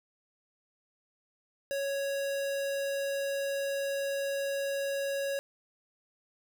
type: tone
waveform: square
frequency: 554.4 Hz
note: C#5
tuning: in tune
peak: -31 dBFS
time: 1.71-5.39 s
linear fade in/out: 0 ms
effects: none